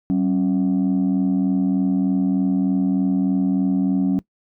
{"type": "tone pair together", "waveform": "sine", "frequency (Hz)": [190, 273.3], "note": ["F#3", "C#4"], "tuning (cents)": [46, -24], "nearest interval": "tritone", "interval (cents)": 630, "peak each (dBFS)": -17, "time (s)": [0.1, 4.19], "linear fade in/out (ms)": 0, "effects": ["noise-tail reverb RT60 0.1 s tail -21 dB re dry", "tanh soft clip ceiling -13 dBFS"]}